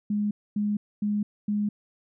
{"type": "tone bursts", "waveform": "sine", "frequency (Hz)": 207.7, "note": "G#3", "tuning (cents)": 0, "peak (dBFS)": -23, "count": 4, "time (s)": [0.1, 1.69], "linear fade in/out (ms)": 5, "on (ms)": 210, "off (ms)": 250, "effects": []}